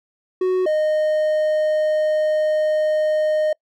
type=tone pair in turn; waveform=triangle; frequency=370 / 615.8 Hz; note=F#4 / D#5; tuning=0 / -18 cents; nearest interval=major sixth; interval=882 cents; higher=second; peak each=-14 dBFS; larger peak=neither; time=0.41-0.66 / 0.66-3.53 s; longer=second; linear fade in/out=5 ms; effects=noise-tail reverb RT60 0.1 s tail -26 dB re dry